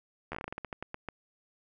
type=slowing click train; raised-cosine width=0.5 ms; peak=-22 dBFS; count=15; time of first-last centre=0.32-1.087 s; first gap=12 ms; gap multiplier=1.21; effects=none